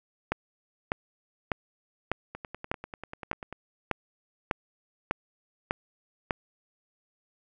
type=two click trains; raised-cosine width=0.5 ms; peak=-11 / -23 dBFS; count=11 / 13; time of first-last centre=0.32-6.308 / 2.35-3.526 s; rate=1.67 / 10.2 Hz; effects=none